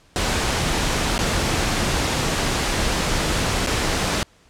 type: noise with dropouts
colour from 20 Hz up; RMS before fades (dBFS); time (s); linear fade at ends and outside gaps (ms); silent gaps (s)
pink; -21; 0.16-4.23; 0; 1.18-1.19 / 3.664-3.672
effects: pink hiss -55 dBFS RMS until 4.49 s + low-pass 8000 Hz 12 dB/octave

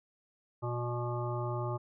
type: harmonic tone with a mistuned harmonic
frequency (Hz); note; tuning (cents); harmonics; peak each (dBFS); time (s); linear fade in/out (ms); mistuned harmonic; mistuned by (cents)
120.7; B2; -39; 1 / 3 / 5 / 7 / 9 / 10; -34 / -39 / -41 / -42 / -44 / -44; 0.62-1.78; 20; 7; +16
effects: none

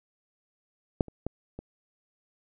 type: clicks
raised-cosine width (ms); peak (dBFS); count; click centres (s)
2; -9 / -30 / -17 / -25; 4; 1.008 / 1.083 / 1.266 / 1.59
effects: none

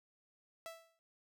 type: tone with exponential decay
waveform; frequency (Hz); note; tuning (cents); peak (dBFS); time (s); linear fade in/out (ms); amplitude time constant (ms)
sawtooth; 659.3; E5; 0; -39; 0.66-0.99; 0; 71
effects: none

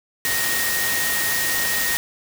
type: tone in noise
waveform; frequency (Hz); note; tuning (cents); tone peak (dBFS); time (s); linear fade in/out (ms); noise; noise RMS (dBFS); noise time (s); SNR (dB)
sine; 1864.7; A#6; 0; -24; 0.25-1.97; 0; white; -23; 0.25-1.97; -4
effects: none

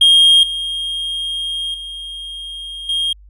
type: tone with level steps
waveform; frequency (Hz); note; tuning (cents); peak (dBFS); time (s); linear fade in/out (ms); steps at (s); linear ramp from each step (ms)
triangle; 3234; G#7; -47; -5 / -18 / -25 / -14; 0.01-3.13; 5; 0.43 / 1.74 / 2.89; 2
effects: added 50 Hz sine -40 dBFS peak until 3.29 s

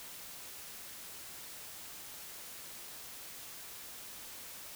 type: silence
effects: white hiss -48 dBFS RMS until 4.75 s

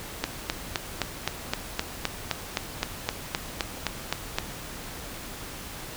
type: click train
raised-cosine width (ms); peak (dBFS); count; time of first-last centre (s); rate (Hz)
0.2; -7; 17; 0.24-4.385; 3.86
effects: pink hiss -39 dBFS RMS until 5.96 s

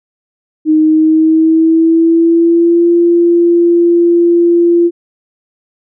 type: tone with pitch glide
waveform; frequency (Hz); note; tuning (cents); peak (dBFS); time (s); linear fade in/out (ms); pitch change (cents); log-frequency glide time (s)
sine; 311.1 to 343.2; D#4 to F4; 0 to -30; -5; 0.65-4.91; 50; +170; 0.78-2.89
effects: none

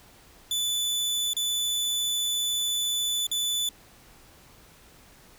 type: tone with dropouts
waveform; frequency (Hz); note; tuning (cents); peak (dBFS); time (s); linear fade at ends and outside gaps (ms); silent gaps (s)
sawtooth; 3486; A7; -17; -22; 0.51-3.69; 2; 1.334-1.366 / 3.268-3.314
effects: pink hiss -54 dBFS RMS until 5.38 s

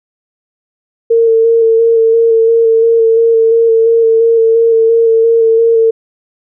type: tone with vibrato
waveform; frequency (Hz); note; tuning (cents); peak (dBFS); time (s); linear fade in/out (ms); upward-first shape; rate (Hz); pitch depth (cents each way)
sine; 455.1; A#4; -42; -5; 1.1-5.91; 10; square; 2.9; 16
effects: none

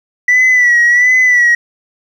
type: tone with vibrato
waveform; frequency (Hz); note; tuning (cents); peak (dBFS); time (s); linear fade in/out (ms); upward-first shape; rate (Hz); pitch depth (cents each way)
sine; 1961; B6; -13; -4; 0.28-1.55; 5; sine; 1.4; 56
effects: tanh soft clip ceiling -4 dBFS + 7-bit

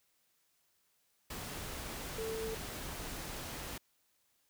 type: tone in noise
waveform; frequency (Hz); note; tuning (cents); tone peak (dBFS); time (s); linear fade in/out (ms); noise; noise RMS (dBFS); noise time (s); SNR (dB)
sine; 444.9; A4; +19; -37; 2.18-2.55; 5; pink; -43; 1.3-3.78; +3
effects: white hiss -75 dBFS RMS until 4.49 s

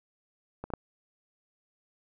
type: clicks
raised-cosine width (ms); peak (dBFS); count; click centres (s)
1; -23 / -27 / -15; 3; 0.64 / 0.703 / 0.737
effects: none

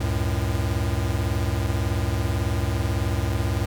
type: tone cluster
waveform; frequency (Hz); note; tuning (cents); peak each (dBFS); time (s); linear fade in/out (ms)
square; 69.6 / 93.1 / 111.3; C#2 / F#2 / A2; +8 / +11 / +20; -27; 0-3.66; 10
effects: none

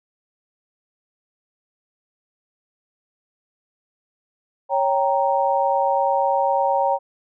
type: chord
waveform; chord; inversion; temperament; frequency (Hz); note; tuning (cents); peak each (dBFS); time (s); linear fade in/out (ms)
sine; G diminished; second; equal; 554.4 / 784 / 932.3; Db5 / G5 / Bb5; 0 / 0 / 0; -21; 4.69-6.99; 50
effects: none

